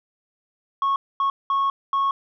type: tone bursts at uneven times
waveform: sine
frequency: 1100 Hz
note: C#6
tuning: 14 cents flat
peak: -16 dBFS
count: 4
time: 0.82-0.96 / 1.2-1.3 / 1.5-1.7 / 1.93-2.11 s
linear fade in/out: 2 ms
effects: tanh soft clip ceiling -17 dBFS